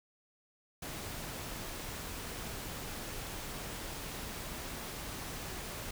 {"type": "noise", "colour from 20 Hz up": "pink", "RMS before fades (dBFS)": -42, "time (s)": [0.82, 5.91], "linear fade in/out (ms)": 5, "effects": []}